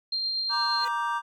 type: tone with tremolo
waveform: sine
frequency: 4184 Hz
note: C8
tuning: 1 cent flat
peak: -25 dBFS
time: 0.12-0.85 s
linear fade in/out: 5 ms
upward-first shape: triangle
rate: 8.5 Hz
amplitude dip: 25%
type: chord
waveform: triangle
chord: G minor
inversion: first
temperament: just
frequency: 940.8 / 1176 / 1568 Hz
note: Bb5 / D6 / G6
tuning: +16 / +2 / 0 cents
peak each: -27 / -28 / -31 dBFS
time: 0.49-1.22 s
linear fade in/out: 50 ms
type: tone with exponential growth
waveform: 10% pulse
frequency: 493.9 Hz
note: B4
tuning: in tune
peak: -28 dBFS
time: 0.7-0.88 s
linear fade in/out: 2 ms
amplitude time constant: 38 ms
effects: none